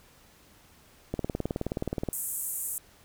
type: click train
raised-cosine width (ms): 2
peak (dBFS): -16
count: 19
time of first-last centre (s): 1.14-2.087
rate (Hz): 19
type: band-pass noise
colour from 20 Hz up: pink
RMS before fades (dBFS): -34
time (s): 2.13-2.78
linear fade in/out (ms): 0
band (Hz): 7800 to 15000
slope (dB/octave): 48
effects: pink hiss -58 dBFS RMS until 3.04 s